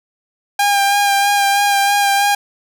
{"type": "tone with vibrato", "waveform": "sawtooth", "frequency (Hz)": 804, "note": "G5", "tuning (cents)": 44, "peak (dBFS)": -8, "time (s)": [0.59, 2.35], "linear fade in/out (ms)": 5, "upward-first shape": "sine", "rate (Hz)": 3.1, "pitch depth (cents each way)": 22, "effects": []}